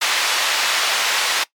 white band-pass noise, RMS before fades -19 dBFS, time 0.01-1.44 s, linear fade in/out 10 ms, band 740 to 4200 Hz, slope 12 dB/octave, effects noise-tail reverb RT60 0.1 s tail -19 dB re dry + MP3 96 kbps

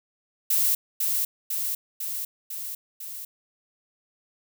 violet noise with echo, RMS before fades -22 dBFS, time 0.5-0.75 s, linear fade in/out 5 ms, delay 500 ms, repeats 5, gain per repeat -3 dB, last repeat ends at 3.25 s, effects none

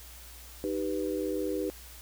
sine chord, Eb augmented, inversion none, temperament equal, 311.1 / 392 / 493.9 Hz, Eb4 / G4 / B4, 0 / 0 / 0 cents, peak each -33 / -33 / -34 dBFS, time 0.64-1.7 s, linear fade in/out 0 ms, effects added 60 Hz sine -49 dBFS peak until 2.01 s + white hiss -50 dBFS RMS until 2.01 s

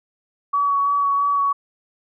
sine tone with vibrato, 1131 Hz, C#6, 34 cents sharp, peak -16 dBFS, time 0.53-1.53 s, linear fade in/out 10 ms, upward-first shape sine, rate 3 Hz, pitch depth 15 cents each way, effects none

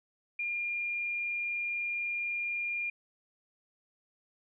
sine tone, 2408 Hz, D7, 43 cents sharp, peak -31 dBFS, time 0.39-2.9 s, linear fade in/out 5 ms, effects none

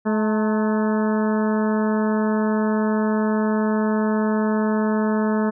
harmonic tone with a mistuned harmonic, 215.1 Hz, A3, 39 cents flat, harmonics 1 / 2 / 3 / 4 / 5 / 6 / 7 / 8, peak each -19 / -25 / -29 / -31 / -33 / -35 / -36 / -37 dBFS, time 0.05-5.51 s, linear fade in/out 20 ms, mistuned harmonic 4, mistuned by +59 cents, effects none

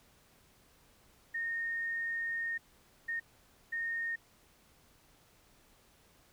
sine tone bursts at uneven times, 1842 Hz, A#6, 21 cents flat, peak -33 dBFS, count 3, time 1.34-2.58 / 3.08-3.2 / 3.72-4.16 s, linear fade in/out 10 ms, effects pink hiss -65 dBFS RMS until 6.32 s

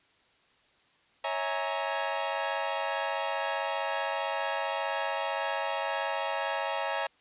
sawtooth chord, A# half-diminished seventh, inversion first, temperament equal with one note detuned, 554.4 / 649.8 / 830.6 / 932.3 Hz, C#5 / E5 / G#5 / A#5, 0 / -25 / 0 / 0 cents, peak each -31 dBFS, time 1.24-7.07 s, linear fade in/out 5 ms, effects white hiss -65 dBFS RMS until 7.2 s + resampled to 8000 Hz

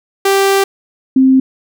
sawtooth / sine tone pair in turn, 392 / 263 Hz, G4 / C4, 0 / +9 cents, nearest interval perfect fifth, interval 691 cents, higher first, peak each -5 dBFS, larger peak neither, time 0.25-0.64 / 1.16-1.4 s, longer first, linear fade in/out 5 ms, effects none

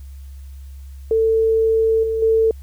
sine tone with level steps, 446.3 Hz, A4, 25 cents sharp, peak -13 / -18 / -12 dBFS, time 1.11-2.51 s, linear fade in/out 2 ms, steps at 2.03 / 2.22 s, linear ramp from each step 5 ms, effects added 68 Hz sine -33 dBFS peak until 2.62 s + white hiss -56 dBFS RMS until 2.62 s

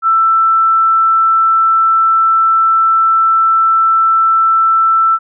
sine tone, 1330 Hz, E6, 15 cents sharp, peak -7 dBFS, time 0.02-5.19 s, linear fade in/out 50 ms, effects none

